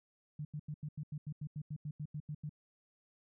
sine tone bursts, 149.7 Hz, D3, 33 cents sharp, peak -38 dBFS, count 15, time 0.39-2.494 s, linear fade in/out 5 ms, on 60 ms, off 86 ms, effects none

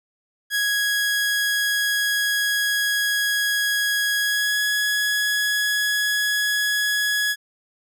sawtooth tone with pitch glide, 1661.2 to 1679.5 Hz, G#6 to G#6, 0 to +19 cents, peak -16 dBFS, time 0.5-7.36 s, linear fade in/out 50 ms, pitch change +19 cents, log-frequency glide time 4.19-4.6 s, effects none

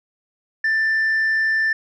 sine tone, 1774 Hz, A6, 14 cents sharp, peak -14 dBFS, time 0.64-1.73 s, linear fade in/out 5 ms, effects tanh soft clip ceiling -15 dBFS

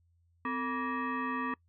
sine tone with frequency modulation, 450.6 Hz, A4, 41 cents sharp, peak -31 dBFS, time 0.45-1.54 s, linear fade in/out 2 ms, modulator 708 Hz, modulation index 2, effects noise-tail reverb RT60 0.1 s tail -24 dB re dry + added 85 Hz sine -66 dBFS peak until 1.68 s

